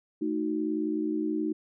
sine chord, D# diminished, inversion second, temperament equal, 220 / 311.1 / 370 Hz, A3 / D#4 / F#4, 0 / 0 / 0 cents, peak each -34 / -28 / -34 dBFS, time 0.21-1.53 s, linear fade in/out 10 ms, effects none

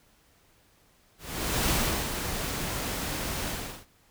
pink noise with ADSR envelope, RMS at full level -25 dBFS, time 1.18-3.86 s, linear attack 520 ms, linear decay 370 ms, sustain -7 dB, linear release 380 ms, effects pink hiss -63 dBFS RMS until 4.1 s

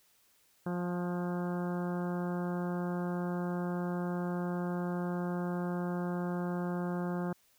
harmonic tone with a mistuned harmonic, 177 Hz, F3, 23 cents sharp, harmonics 1 / 2 / 3 / 4 / 5 / 6 / 7 / 8 / 9, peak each -33 / -39 / -43 / -45 / -47 / -49 / -50 / -51 / -52 dBFS, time 0.66-7.33 s, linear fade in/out 5 ms, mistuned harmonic 5, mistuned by -23 cents, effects white hiss -68 dBFS RMS until 7.58 s

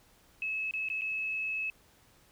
sine tone with dropouts, 2589 Hz, E7, 32 cents flat, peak -31 dBFS, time 0.42-1.7 s, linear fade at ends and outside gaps 1 ms, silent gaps 0.71-0.737 / 0.887-0.9 / 1.011-1.018 s, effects pink hiss -63 dBFS RMS until 2.31 s

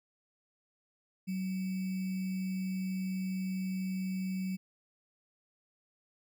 sine tone with sample-and-hold, 187.8 Hz, F#3, 26 cents sharp, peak -32 dBFS, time 1.27-4.57 s, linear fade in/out 20 ms, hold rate 2450 Hz, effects none

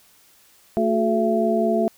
sine tone cluster, 222.3 / 363.5 / 428.1 / 672 Hz, A3 / F#4 / A4 / E5, +18 / -31 / -47 / +33 cents, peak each -22 / -24 / -25 / -21 dBFS, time 0.77-1.88 s, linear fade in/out 0 ms, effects white hiss -55 dBFS RMS until 1.97 s

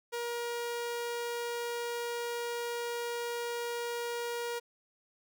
sawtooth tone, 474.6 Hz, A#4, 31 cents sharp, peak -30 dBFS, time 0.12-4.6 s, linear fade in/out 20 ms, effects none

